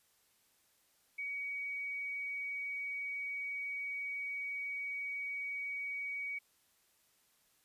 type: tone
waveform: sine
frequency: 2257 Hz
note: C#7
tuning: 31 cents sharp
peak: -37 dBFS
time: 1.18-6.39 s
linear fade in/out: 10 ms
effects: white hiss -72 dBFS RMS until 7.64 s + resampled to 32000 Hz